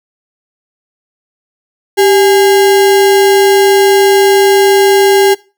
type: tone with sample-and-hold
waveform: sine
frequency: 392 Hz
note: G4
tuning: in tune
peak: -4 dBFS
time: 1.97-5.35 s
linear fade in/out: 20 ms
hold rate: 1225 Hz
effects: noise-tail reverb RT60 0.3 s tail -21 dB re dry